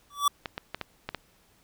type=tone with exponential growth; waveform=square; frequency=1151 Hz; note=D6; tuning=35 cents flat; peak=-18 dBFS; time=0.1-0.28 s; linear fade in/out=5 ms; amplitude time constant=39 ms
type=clicks; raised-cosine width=0.3 ms; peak=-16 dBFS; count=6; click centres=0.458 / 0.579 / 0.746 / 0.813 / 1.09 / 1.147 s
effects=pink hiss -63 dBFS RMS until 1.63 s